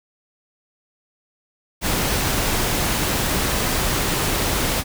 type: noise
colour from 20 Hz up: pink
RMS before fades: -21 dBFS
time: 1.81-4.84 s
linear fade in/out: 50 ms
effects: none